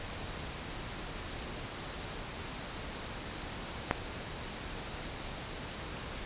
click, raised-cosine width 0.5 ms, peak -11 dBFS, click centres 3.911 s, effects pink hiss -41 dBFS RMS until 6.25 s + resampled to 8000 Hz

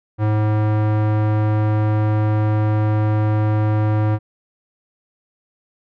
square tone with low-pass filter, 106.9 Hz, A2, 49 cents flat, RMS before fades -17 dBFS, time 0.18-4.19 s, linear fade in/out 50 ms, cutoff 1300 Hz, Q 0.8, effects none

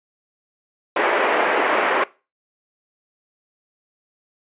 pink band-pass noise, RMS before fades -19 dBFS, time 0.96-2.04 s, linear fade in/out 5 ms, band 380 to 2300 Hz, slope 24 dB/octave, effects noise-tail reverb RT60 0.3 s tail -21 dB re dry + resampled to 8000 Hz

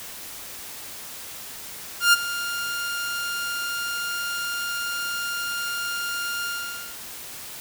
sawtooth tone with ADSR envelope, 1403 Hz, F6, 8 cents sharp, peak -8 dBFS, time 2-6.98 s, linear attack 130 ms, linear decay 24 ms, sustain -15 dB, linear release 520 ms, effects white hiss -38 dBFS RMS until 7.6 s

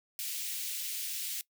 white high-pass noise, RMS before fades -37 dBFS, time 0.19-1.41 s, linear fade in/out 0 ms, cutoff 2300 Hz, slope 24 dB/octave, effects noise-tail reverb RT60 0.1 s tail -20 dB re dry

